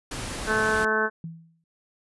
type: noise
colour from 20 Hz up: pink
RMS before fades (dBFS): -33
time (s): 0.11-0.85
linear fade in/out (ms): 5
type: harmonic tone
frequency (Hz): 217.4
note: A3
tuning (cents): -21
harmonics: 1 / 2 / 3 / 4 / 5 / 6 / 7 / 8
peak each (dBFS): -33 / -27 / -33 / -33 / -30 / -33 / -24 / -33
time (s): 0.46-1.1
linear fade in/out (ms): 50
type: tone with exponential decay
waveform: sine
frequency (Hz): 164.5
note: E3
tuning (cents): -3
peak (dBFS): -30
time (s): 1.24-1.64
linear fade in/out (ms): 2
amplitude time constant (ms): 85
effects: resampled to 24000 Hz